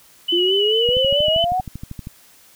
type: tone with vibrato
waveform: sine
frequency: 2960 Hz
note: F#7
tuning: in tune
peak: -17 dBFS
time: 0.28-1.45 s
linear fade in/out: 10 ms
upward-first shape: sine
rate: 4.6 Hz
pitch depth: 38 cents each way
type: exponential sweep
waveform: sine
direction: up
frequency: 339.7 to 759 Hz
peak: -17 dBFS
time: 0.32-1.61 s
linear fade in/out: 10 ms
type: click train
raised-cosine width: 5 ms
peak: -18 dBFS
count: 16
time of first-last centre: 0.89-2.071 s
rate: 12.7 Hz
effects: white hiss -50 dBFS RMS until 2.55 s